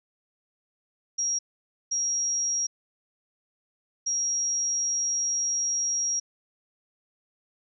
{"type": "tone bursts at uneven times", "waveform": "sine", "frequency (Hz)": 5650, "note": "F8", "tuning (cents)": 19, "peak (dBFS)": -24, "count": 3, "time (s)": [[1.18, 1.39], [1.91, 2.67], [4.06, 6.2]], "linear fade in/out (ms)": 10, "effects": []}